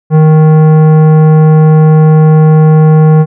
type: tone with tanh clipping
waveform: sine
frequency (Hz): 155.9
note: D#3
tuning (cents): +4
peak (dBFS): -3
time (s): 0.1-3.26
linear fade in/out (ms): 50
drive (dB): 14
effects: none